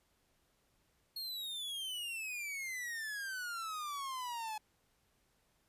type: exponential sweep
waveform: 45% pulse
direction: down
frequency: 4326 to 846 Hz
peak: -39 dBFS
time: 1.16-4.58 s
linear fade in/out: 5 ms
effects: pink hiss -75 dBFS RMS until 5.68 s + resampled to 32000 Hz